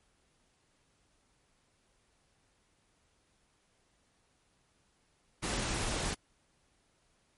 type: noise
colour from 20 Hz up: pink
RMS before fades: -34 dBFS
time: 5.42-6.15 s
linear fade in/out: 20 ms
effects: pink hiss -72 dBFS RMS until 7.37 s + MP3 48 kbps